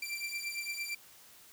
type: beating tone pair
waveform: sawtooth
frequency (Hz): 2349 / 2357.8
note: D7 / D7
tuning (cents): 0 / +6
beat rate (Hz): 8.8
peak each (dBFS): -36 / -36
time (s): 0.02-0.95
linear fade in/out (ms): 5
effects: white hiss -57 dBFS RMS until 1.52 s